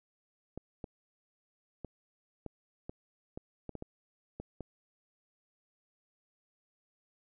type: clicks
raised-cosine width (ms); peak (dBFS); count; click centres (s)
2; -27; 11; 0.576 / 0.842 / 1.847 / 2.463 / 2.895 / 3.375 / 3.693 / 3.753 / 3.824 / 4.4 / 4.607
effects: none